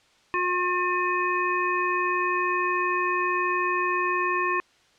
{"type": "harmonic tone", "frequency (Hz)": 359.3, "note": "F4", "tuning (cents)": 49, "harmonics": [1, 3, 5, 7], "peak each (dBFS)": [-29, -25, -29, -30], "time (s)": [0.34, 4.6], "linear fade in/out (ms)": 0, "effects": ["white hiss -60 dBFS RMS until 4.98 s", "low-pass 5000 Hz 12 dB/octave"]}